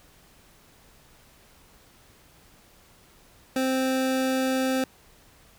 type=tone; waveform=25% pulse; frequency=261.6 Hz; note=C4; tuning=in tune; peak=-19 dBFS; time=3.56-4.84 s; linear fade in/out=2 ms; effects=pink hiss -56 dBFS RMS until 5.58 s